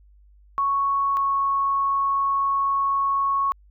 sine tone pair in turn, 1108.7 / 1104 Hz, C#6 / C#6, 0 / -7 cents, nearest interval unison, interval 7 cents, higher first, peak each -19 dBFS, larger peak neither, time 0.58-1.17 / 1.17-3.52 s, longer second, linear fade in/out 0 ms, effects added 50 Hz sine -50 dBFS peak until 3.7 s

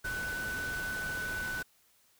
sine tone in noise, 1498 Hz, F#6, 21 cents sharp, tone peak -34 dBFS, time 0.04-1.63 s, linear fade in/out 10 ms, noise pink, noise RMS -42 dBFS, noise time 0.04-1.63 s, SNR +5 dB, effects white hiss -67 dBFS RMS until 2.19 s

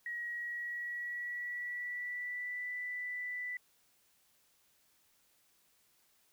sine tone with pitch glide, 1904 to 1981.4 Hz, A#6 to B6, +36 to +5 cents, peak -37 dBFS, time 0.06-3.57 s, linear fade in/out 2 ms, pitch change +69 cents, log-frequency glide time 0.27-2.7 s, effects white hiss -71 dBFS RMS until 6.32 s

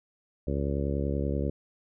harmonic tone, 70.3 Hz, C#2, 25 cents sharp, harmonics 1 / 2 / 3 / 4 / 5 / 6 / 7 / 8, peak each -30 / -33 / -35 / -36 / -37 / -38 / -38 / -39 dBFS, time 0.47-1.5 s, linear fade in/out 5 ms, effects none

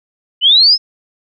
sine linear sweep, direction up, 2900 to 5260 Hz, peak -5 dBFS, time 0.41-0.78 s, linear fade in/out 50 ms, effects none

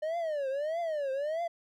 triangle tone with vibrato, 603 Hz, D5, 46 cents sharp, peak -28 dBFS, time 0.02-1.48 s, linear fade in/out 10 ms, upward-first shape triangle, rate 1.6 Hz, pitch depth 250 cents each way, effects none

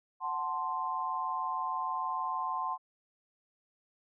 sine chord, F# diminished, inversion none, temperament equal, 740 / 880 / 1046.5 Hz, F#5 / A5 / C6, 0 / 0 / 0 cents, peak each -39 / -37 / -33 dBFS, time 0.2-2.78 s, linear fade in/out 50 ms, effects none

